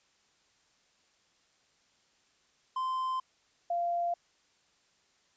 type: tone pair in turn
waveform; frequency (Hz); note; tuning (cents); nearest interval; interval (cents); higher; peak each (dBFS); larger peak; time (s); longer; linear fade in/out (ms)
triangle / sine; 1037 / 692.1; C6 / F5; -16 / -16; perfect fifth; 700; first; -28; neither; 2.76-3.2 / 3.7-4.14; neither; 5
effects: white hiss -69 dBFS RMS until 5.36 s + resampled to 16000 Hz